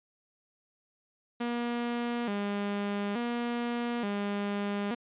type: tone with vibrato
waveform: sawtooth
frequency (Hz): 220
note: A3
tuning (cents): 0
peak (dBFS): -26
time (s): 1.4-4.95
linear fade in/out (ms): 10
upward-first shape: square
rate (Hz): 0.57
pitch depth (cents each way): 140
effects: resampled to 8000 Hz